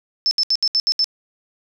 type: tone bursts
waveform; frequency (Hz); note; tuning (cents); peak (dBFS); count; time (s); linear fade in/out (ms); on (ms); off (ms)
sine; 5274; E8; 0; -14; 7; 0.26-1.043; 0; 51; 71
effects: none